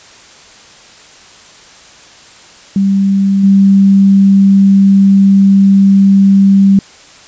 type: tone with level steps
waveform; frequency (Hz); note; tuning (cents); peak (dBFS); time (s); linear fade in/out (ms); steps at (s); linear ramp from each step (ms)
sine; 196; G3; 0; -7 / -3; 2.76-6.79; 2; 3.43; 10
effects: white hiss -38 dBFS RMS until 7.27 s + resampled to 16000 Hz